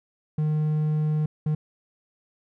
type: tone bursts at uneven times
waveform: triangle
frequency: 153.1 Hz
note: D#3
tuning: 28 cents flat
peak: -19 dBFS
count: 2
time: 0.38-1.26 / 1.46-1.55 s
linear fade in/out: 5 ms
effects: none